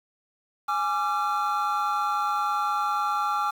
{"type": "chord", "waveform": "triangle", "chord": "D diminished", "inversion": "second", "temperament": "equal with one note detuned", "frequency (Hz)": [830.6, 1174.7, 1365], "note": ["Ab5", "D6", "F6"], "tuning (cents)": [0, 0, -40], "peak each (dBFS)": -26, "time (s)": [0.68, 3.51], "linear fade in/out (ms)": 10, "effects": ["8-bit"]}